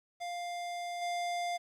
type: tone with level steps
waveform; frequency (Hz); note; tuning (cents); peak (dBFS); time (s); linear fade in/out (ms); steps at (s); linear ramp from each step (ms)
square; 700; F5; +4; -37 / -33; 0.2-1.58; 20; 1.01; 20
effects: low-pass 8000 Hz 12 dB/octave + 11-bit